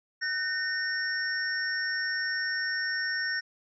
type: tone cluster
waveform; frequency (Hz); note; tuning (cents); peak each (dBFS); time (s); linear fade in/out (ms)
sine; 1511 / 1830 / 5480; F#6 / A#6 / F8; +36 / -32 / -34; -33 / -30 / -35; 0.21-3.41; 20
effects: none